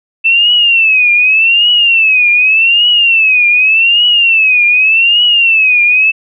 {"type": "tone with vibrato", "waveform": "sine", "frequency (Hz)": 2654, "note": "E7", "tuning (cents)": 11, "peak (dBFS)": -5, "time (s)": [0.24, 6.12], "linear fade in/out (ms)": 20, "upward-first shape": "triangle", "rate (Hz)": 0.85, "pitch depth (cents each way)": 180, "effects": []}